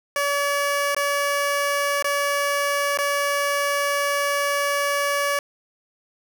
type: tone with dropouts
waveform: 15% pulse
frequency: 570 Hz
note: C#5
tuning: 48 cents sharp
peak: -14 dBFS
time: 0.16-5.39 s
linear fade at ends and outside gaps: 1 ms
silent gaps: 0.947-0.965 / 2.025-2.044 / 2.974-2.987 s
effects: none